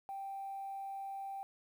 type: tone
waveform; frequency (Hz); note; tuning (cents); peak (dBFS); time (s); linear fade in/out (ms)
sine; 784; G5; 0; -39; 0.09-1.43; 0
effects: tanh soft clip ceiling -36 dBFS + 11-bit